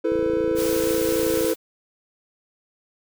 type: chord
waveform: triangle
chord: E suspended fourth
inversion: none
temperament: equal with one note detuned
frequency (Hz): 329.6 / 440 / 503.7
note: E4 / A4 / B4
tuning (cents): 0 / 0 / +34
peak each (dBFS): -22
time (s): 0.04-1.54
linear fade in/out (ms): 10
type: click train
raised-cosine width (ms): 3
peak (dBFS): -22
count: 38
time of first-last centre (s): 0.12-1.446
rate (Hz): 27.9
type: noise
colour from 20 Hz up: white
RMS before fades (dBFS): -31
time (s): 0.55-1.56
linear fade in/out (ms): 50
effects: none

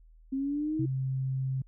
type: linear sweep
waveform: sine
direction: up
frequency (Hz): 264.2 to 325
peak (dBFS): -28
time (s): 0.32-0.86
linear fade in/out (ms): 10
type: tone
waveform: sine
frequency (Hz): 132.3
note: C3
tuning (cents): +20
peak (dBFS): -28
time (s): 0.79-1.62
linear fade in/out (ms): 5
effects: added 40 Hz sine -53 dBFS peak until 1.67 s

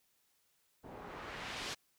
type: noise with low-pass filter sweep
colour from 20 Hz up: white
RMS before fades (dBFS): -45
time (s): 0.83-1.75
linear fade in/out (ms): 20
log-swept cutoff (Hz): 550 to 5200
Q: 0.84
effects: white hiss -75 dBFS RMS until 1.98 s

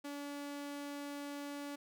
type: tone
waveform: sawtooth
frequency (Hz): 286.4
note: D4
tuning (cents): -43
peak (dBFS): -38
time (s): 0.04-1.76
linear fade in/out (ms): 10
effects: none

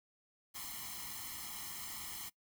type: noise with comb filter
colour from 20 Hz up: white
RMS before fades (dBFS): -45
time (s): 0.54-2.3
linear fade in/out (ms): 20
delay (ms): 0.96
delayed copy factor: +0.85
effects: noise-tail reverb RT60 0.1 s tail -21 dB re dry

